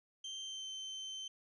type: tone with pitch glide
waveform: 35% pulse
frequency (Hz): 3136 to 3095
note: G7 to G7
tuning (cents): 0 to -23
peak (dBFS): -40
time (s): 0.24-1.28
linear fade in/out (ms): 5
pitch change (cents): -23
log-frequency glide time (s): 0.42-0.67
effects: resampled to 24000 Hz